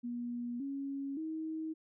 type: tone with pitch steps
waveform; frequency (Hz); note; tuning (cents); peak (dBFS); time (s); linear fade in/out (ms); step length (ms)
sine; 240.5 / 276.3 / 317.3; B3 / C#4 / D#4; -46 / -6 / +34; -36; 0.03-1.74; 20; 570
effects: none